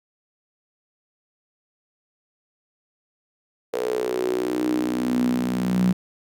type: tone with high-pass filter sweep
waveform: sawtooth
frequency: 61.74 Hz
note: B1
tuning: in tune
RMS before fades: -23 dBFS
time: 3.73-5.93 s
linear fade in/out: 10 ms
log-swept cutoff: 470 to 180 Hz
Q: 8.7
effects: none